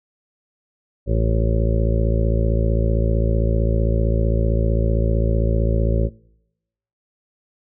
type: harmonic tone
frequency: 55.5 Hz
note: A1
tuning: 16 cents sharp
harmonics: 1 / 2 / 3 / 4 / 6 / 7 / 8 / 9 / 10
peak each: -18 / -21 / -28 / -29 / -31 / -29 / -32 / -33 / -28 dBFS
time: 1.06-6.1 s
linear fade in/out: 50 ms
effects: noise-tail reverb RT60 0.9 s tail -24 dB re dry